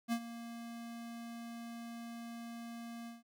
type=tone with ADSR envelope; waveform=square; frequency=233.1 Hz; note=A#3; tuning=in tune; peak=-31 dBFS; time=0.08-3.23 s; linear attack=44 ms; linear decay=66 ms; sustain=-14 dB; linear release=160 ms; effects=none